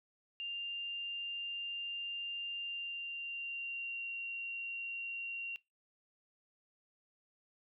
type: tone with pitch glide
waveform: sine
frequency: 2794 to 2756 Hz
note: F7 to F7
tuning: 0 to -24 cents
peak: -38 dBFS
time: 0.4-5.56 s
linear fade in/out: 0 ms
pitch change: -24 cents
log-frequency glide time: 2.57-4.11 s
effects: noise-tail reverb RT60 0.2 s tail -21 dB re dry